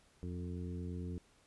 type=harmonic tone with a mistuned harmonic; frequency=88.7 Hz; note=F2; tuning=27 cents sharp; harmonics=1 / 2 / 3 / 4 / 5; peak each=-41 / -44 / -48 / -51 / -53 dBFS; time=0.23-1.18 s; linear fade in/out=0 ms; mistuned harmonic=1; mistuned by=-57 cents; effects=pink hiss -68 dBFS RMS until 1.46 s + resampled to 24000 Hz